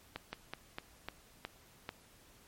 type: slowing click train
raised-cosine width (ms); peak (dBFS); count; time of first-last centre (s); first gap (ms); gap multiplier
0.3; -23; 7; 0.16-1.891; 170; 1.21
effects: pink hiss -62 dBFS RMS until 2.47 s + MP3 64 kbps